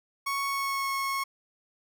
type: tone with pitch glide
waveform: 30% pulse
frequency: 1108.7 to 1093.4 Hz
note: C#6 to C#6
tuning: 0 to -24 cents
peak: -25 dBFS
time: 0.26-1.24 s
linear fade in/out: 10 ms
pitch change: -24 cents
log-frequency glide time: 0.46-0.89 s
effects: none